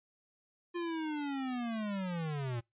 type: linear sweep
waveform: square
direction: down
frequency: 351.6 to 113.9 Hz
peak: -35 dBFS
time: 0.74-2.61 s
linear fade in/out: 20 ms
effects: noise-tail reverb RT60 0.2 s tail -26 dB re dry + resampled to 8000 Hz